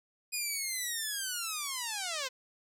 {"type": "linear sweep", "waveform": "5% pulse", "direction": "down", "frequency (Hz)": [2485, 497.9], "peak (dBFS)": -22, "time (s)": [0.32, 2.29], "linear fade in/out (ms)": 20, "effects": ["low-pass 12000 Hz 12 dB/octave"]}